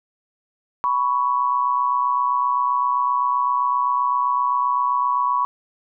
sine tone pair together, 987.8 / 1115.5 Hz, B5 / C#6, 0 / +11 cents, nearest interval major second, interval 211 cents, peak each -20 dBFS, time 0.84-5.45 s, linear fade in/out 0 ms, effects none

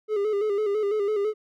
triangle tone with vibrato, 415.3 Hz, G#4, in tune, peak -20 dBFS, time 0.08-1.34 s, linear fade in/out 50 ms, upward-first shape square, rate 6 Hz, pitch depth 58 cents each way, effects none

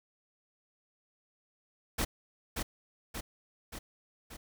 pink noise with echo, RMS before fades -31 dBFS, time 1.98-2.05 s, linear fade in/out 10 ms, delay 580 ms, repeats 4, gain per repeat -4 dB, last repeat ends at 4.37 s, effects none

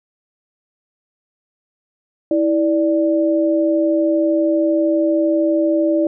sine tone pair together, 325.4 / 587.3 Hz, E4 / D5, -22 / 0 cents, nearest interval minor seventh, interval 1022 cents, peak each -15 / -17 dBFS, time 2.31-6.07 s, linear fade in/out 2 ms, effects none

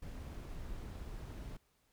brown noise, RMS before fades -45 dBFS, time 0.02-1.57 s, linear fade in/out 5 ms, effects pink hiss -75 dBFS RMS until 1.92 s

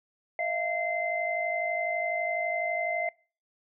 sine tone cluster, 639 / 691 / 2072 Hz, D#5 / F5 / C7, +46 / -19 / -17 cents, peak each -33 / -31 / -31 dBFS, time 0.39-3.09 s, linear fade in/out 2 ms, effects noise-tail reverb RT60 0.4 s tail -25 dB re dry

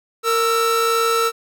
45% pulse tone pair together, 461.1 / 1321 Hz, A#4 / E6, -19 / +3 cents, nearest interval octave + tritone, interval 1822 cents, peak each -19 / -18 dBFS, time 0.23-1.32 s, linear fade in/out 50 ms, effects none

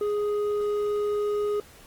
sine tone with hard clipping, 415.3 Hz, G#4, in tune, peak -25 dBFS, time 0.01-1.6 s, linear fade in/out 2 ms, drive 5 dB, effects pink hiss -51 dBFS RMS until 1.86 s + Opus 24 kbps

